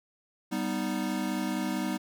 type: chord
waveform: square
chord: G augmented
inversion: none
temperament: equal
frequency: 196 / 246.9 / 311.1 Hz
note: G3 / B3 / D#4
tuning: 0 / 0 / 0 cents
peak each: -34 dBFS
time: 0.51-1.98 s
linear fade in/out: 20 ms
effects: none